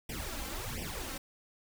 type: noise with flanger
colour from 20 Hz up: pink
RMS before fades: -39 dBFS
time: 0.09-1.18 s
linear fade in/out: 5 ms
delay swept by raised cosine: 0.36 to 3.86 ms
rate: 1.4 Hz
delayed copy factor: +0.95
effects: none